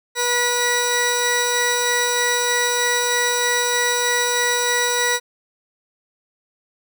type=tone pair together; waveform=15% pulse; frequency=485.4 / 1944.8 Hz; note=B4 / B6; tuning=-30 / -27 cents; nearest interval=2 octaves; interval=2403 cents; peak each=-14 dBFS; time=0.15-5.2 s; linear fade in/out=50 ms; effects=none